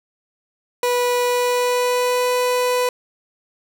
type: tone with pitch glide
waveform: 30% pulse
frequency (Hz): 490 to 497.1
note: B4 to B4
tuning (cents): -14 to +11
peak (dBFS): -14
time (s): 0.83-2.89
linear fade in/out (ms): 2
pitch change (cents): +25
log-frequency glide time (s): 1.25-2.29
effects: none